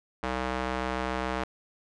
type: tone with band-pass filter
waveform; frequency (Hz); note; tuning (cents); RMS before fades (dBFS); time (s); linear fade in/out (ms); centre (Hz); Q
square; 63.5; B1; +49; -31; 0.23-1.44; 5; 1100; 0.69
effects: resampled to 22050 Hz